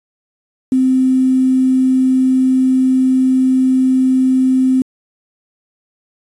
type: tone with quantisation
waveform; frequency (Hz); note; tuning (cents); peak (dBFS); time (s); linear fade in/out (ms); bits
sine; 259.5; C4; -14; -9; 0.72-4.82; 2; 6
effects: resampled to 24000 Hz